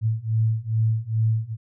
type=beating tone pair; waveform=sine; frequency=110 / 112.4 Hz; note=A2 / A2; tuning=0 / +37 cents; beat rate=2.4 Hz; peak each=-23 / -22 dBFS; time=0.01-1.57 s; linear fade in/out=50 ms; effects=none